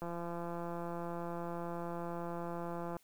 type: click train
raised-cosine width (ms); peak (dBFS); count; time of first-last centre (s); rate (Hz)
1; -28; 505; 0.02-2.967; 171
effects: white hiss -69 dBFS RMS until 3.03 s

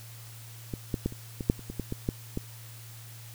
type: clicks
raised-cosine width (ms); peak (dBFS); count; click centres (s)
3; -20 / -15 / -14 / -29 / -20 / -8 / -30 / -23 / -18 / -19 / -14 / -17; 12; 0.738 / 0.942 / 1.06 / 1.124 / 1.408 / 1.499 / 1.593 / 1.7 / 1.797 / 1.924 / 2.089 / 2.374
effects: added 114 Hz sine -45 dBFS peak until 3.34 s + white hiss -50 dBFS RMS until 3.34 s

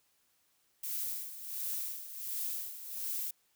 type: noise with tremolo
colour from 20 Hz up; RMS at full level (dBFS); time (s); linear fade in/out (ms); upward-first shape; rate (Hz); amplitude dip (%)
violet; -36; 0.83-3.31; 5; sine; 1.4; 70
effects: white hiss -73 dBFS RMS until 3.55 s

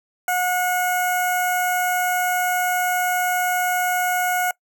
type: tone with notch filter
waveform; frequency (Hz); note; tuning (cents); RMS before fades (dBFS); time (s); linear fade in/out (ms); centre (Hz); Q
15% pulse; 725; F#5; -35; -21; 0.28-4.51; 2; 3700; 0.51
effects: noise-tail reverb RT60 0.1 s tail -23 dB re dry

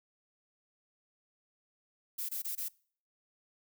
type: noise bursts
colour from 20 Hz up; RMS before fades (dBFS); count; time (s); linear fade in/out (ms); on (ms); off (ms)
violet; -37; 4; 2.18-2.686; 10; 110; 22
effects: noise-tail reverb RT60 0.5 s tail -24 dB re dry

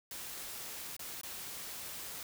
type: noise with dropouts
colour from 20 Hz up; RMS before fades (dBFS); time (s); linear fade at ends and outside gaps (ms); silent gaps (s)
white; -44; 0.11-2.23; 2; 0.966-0.993 / 1.213-1.233
effects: none

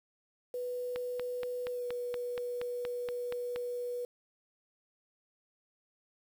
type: tone with pitch glide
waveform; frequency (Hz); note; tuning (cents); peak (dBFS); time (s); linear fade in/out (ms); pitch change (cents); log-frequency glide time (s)
sine; 493.9 to 488.2; B4 to B4; 0 to -20; -34; 0.54-4.05; 2; -20; 1.69-1.86
type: click train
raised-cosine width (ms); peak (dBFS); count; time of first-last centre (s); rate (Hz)
0.3; -24; 12; 0.96-3.56; 4.23
effects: 9-bit

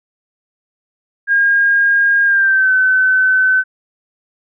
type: tone with pitch glide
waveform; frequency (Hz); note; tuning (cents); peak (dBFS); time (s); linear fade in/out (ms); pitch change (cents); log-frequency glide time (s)
sine; 1620 to 1520.3; G#6 to F#6; -43 to +47; -9; 1.27-3.64; 50; -110; 2.25-2.72
effects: none

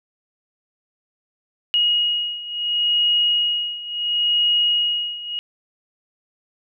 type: beating tone pair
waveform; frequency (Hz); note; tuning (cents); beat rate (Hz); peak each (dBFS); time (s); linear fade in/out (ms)
sine; 2885 / 2885.72; F#7 / F#7; -44 / -44; 0.72; -22 / -19; 1.74-5.39; 0
effects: none

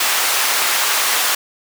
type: high-pass noise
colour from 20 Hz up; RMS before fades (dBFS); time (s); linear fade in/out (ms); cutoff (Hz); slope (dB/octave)
pink; -17; 0-1.35; 5; 1000; 12
effects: none

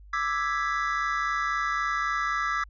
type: chord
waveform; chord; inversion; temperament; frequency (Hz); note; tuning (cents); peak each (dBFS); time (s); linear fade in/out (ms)
triangle; E dominant seventh; third; equal; 1174.7 / 1318.5 / 1661.2 / 1975.5; D6 / E6 / G#6 / B6; 0 / 0 / 0 / 0; -28 / -28 / -30 / -31; 0.13-2.64; 5
effects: added 50 Hz sine -46 dBFS peak until 2.69 s + resampled to 16000 Hz

